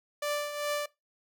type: tone with tremolo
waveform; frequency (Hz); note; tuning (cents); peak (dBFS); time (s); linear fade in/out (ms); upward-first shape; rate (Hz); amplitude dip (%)
sawtooth; 587.3; D5; 0; -24; 0.22-0.86; 5; triangle; 2.5; 65
effects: noise-tail reverb RT60 0.2 s tail -20 dB re dry